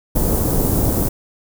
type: band-stop noise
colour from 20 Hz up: pink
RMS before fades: -17 dBFS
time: 0.15-1.09 s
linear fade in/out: 10 ms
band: 530 to 13000 Hz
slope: 12 dB/octave
effects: none